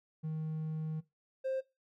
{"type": "tone pair in turn", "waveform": "triangle", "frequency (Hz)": [157, 528.1], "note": ["D#3", "C5"], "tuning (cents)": [16, 16], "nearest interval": "octave + major sixth", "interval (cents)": 2100, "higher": "second", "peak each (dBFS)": [-32, -29], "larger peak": "second", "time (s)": [[0.23, 1.01], [1.44, 1.61]], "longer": "first", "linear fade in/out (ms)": 20, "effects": ["noise-tail reverb RT60 0.2 s tail -19 dB re dry", "tanh soft clip ceiling -27 dBFS"]}